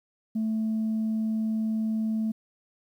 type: tone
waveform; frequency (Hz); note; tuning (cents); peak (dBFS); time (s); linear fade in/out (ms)
sine; 220; A3; 0; -23; 0.35-2.32; 10
effects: tanh soft clip ceiling -22 dBFS + 10-bit